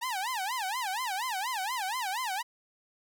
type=tone with vibrato; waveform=sawtooth; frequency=880 Hz; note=A5; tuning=in tune; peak=-27 dBFS; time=0.01-2.43 s; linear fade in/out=20 ms; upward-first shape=sine; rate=4.2 Hz; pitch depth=290 cents each way; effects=none